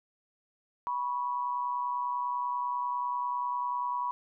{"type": "tone pair together", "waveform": "sine", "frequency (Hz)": [978.6, 1108.7], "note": ["B5", "C#6"], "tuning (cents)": [-16, 0], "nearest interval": "major second", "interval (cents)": 216, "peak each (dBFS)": [-30, -36], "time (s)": [0.87, 4.11], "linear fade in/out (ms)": 0, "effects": []}